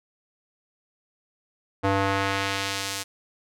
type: tone with band-pass filter sweep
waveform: square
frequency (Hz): 98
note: G2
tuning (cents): 0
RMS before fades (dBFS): -26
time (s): 1.83-3.04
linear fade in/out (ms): 20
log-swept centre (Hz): 770 to 7500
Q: 0.7
effects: none